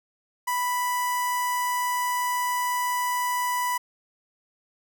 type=tone with notch filter; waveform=sawtooth; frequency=987.8 Hz; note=B5; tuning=in tune; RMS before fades=-26 dBFS; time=0.47-3.78 s; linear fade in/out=10 ms; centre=3700 Hz; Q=1; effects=none